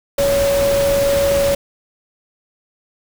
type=tone in noise; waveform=sine; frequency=560 Hz; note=C#5; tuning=18 cents sharp; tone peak=-13 dBFS; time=0.18-1.55 s; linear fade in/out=5 ms; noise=pink; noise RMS=-23 dBFS; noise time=0.18-1.55 s; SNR=+7 dB; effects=none